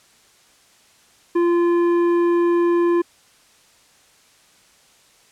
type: tone with tanh clipping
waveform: sine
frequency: 344.9 Hz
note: F4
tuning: 22 cents flat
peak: -16 dBFS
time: 1.35-3.02 s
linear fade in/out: 10 ms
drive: 10 dB
effects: white hiss -54 dBFS RMS until 5.31 s + low-pass 9000 Hz 12 dB/octave